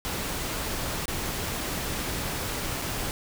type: noise with dropouts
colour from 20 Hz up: pink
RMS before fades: -31 dBFS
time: 0.05-3.11 s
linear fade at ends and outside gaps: 0 ms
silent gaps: 1.056-1.081 / 2.817-2.821 s
effects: none